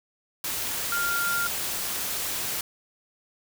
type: tone in noise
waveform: sine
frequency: 1396.9 Hz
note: F6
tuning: in tune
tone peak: -25 dBFS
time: 0.92-1.47 s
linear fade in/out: 2 ms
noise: white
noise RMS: -30 dBFS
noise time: 0.44-2.61 s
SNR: +2 dB
effects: none